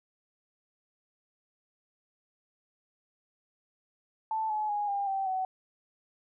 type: tone with pitch steps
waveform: sine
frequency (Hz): 880 / 853 / 826.8 / 801.4 / 776.8 / 752.9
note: A5 / G#5 / G#5 / G5 / G5 / F#5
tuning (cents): 0 / +46 / -8 / +38 / -16 / +30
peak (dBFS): -28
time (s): 4.31-5.45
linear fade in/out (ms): 2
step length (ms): 190
effects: none